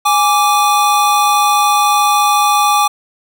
square tone pair together, 827.3 / 1169 Hz, G#5 / D6, -7 / -8 cents, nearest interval tritone, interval 599 cents, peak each -13 / -13 dBFS, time 0.05-2.88 s, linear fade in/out 10 ms, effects none

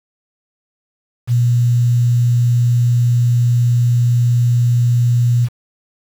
sine tone with quantisation, 120.6 Hz, B2, 41 cents flat, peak -10 dBFS, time 1.27-5.49 s, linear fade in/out 50 ms, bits 6, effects none

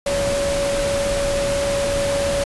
sine tone in noise, 563 Hz, C#5, 27 cents sharp, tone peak -19 dBFS, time 0.06-2.44 s, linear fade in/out 5 ms, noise pink, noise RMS -25 dBFS, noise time 0.06-2.44 s, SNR +3 dB, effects resampled to 24000 Hz

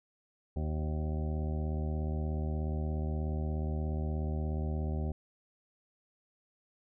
harmonic tone with a mistuned harmonic, 76.8 Hz, D#2, 22 cents flat, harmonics 1 / 2 / 3 / 4 / 5 / 7 / 8 / 9 / 10, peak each -32 / -38 / -41 / -48 / -45 / -49 / -50 / -53 / -51 dBFS, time 0.56-5.12 s, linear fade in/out 5 ms, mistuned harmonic 7, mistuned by -17 cents, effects none

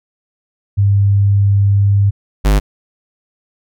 sine / square tone pair in turn, 100.1 / 50.69 Hz, G2 / G#1, +37 / -41 cents, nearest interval octave, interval 1178 cents, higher first, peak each -8 / -9 dBFS, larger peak first, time 0.77-2.11 / 2.44-2.6 s, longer first, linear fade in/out 20 ms, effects none

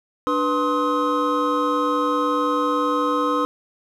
triangle tone cluster, 294.8 / 494.8 / 1053 / 1269 Hz, D4 / B4 / C6 / D#6, +7 / +3 / +11 / +34 cents, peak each -22 dBFS, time 0.27-3.45 s, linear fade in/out 0 ms, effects none

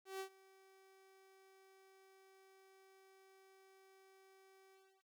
sawtooth tone with ADSR envelope, 383.9 Hz, G4, 36 cents flat, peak -38 dBFS, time 0.05-5.07 s, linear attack 150 ms, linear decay 88 ms, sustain -23 dB, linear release 330 ms, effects 13-bit

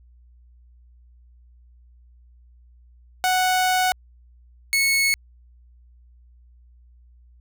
sawtooth tone pair in turn, 740 / 2199 Hz, F#5 / C#7, 0 / -14 cents, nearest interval octave + perfect fifth, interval 1886 cents, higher second, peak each -14 dBFS, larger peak neither, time 3.24-3.92 / 4.73-5.14 s, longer first, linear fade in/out 0 ms, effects added 60 Hz sine -49 dBFS peak until 7.4 s

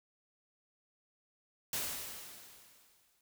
white noise with exponential decay, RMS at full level -35 dBFS, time 1.73-3.21 s, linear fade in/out 2 ms, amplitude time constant 320 ms, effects none

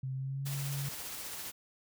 sine tone with pitch glide, 131.6 to 139.43 Hz, C3 to C#3, +10 to +10 cents, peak -34 dBFS, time 0.03-0.89 s, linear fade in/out 5 ms, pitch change +100 cents, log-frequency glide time 0.13-0.51 s
white noise with tremolo, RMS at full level -41 dBFS, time 0.45-1.52 s, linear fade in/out 20 ms, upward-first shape sine, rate 15 Hz, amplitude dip 25%
effects none

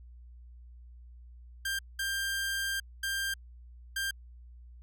sawtooth tone bursts at uneven times, 1589 Hz, G6, 23 cents sharp, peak -27 dBFS, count 4, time 1.65-1.79 / 1.99-2.8 / 3.03-3.34 / 3.96-4.11 s, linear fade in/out 5 ms, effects added 60 Hz sine -48 dBFS peak until 4.82 s

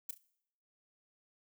violet noise with echo, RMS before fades -38 dBFS, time 0.09-0.11 s, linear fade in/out 5 ms, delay 34 ms, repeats 2, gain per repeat -11 dB, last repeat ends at 0.178 s, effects noise-tail reverb RT60 0.7 s tail -20 dB re dry

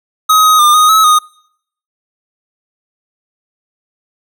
square tone with pitch steps, 1264 / 1257 / 1203 / 1244 / 1290 / 1238 Hz, D#6 / D#6 / D6 / D#6 / E6 / D#6, +27 / +17 / +41 / -1 / -38 / -9 cents, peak -6 dBFS, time 0.29-1.19 s, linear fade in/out 10 ms, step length 150 ms, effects noise-tail reverb RT60 0.7 s tail -26 dB re dry

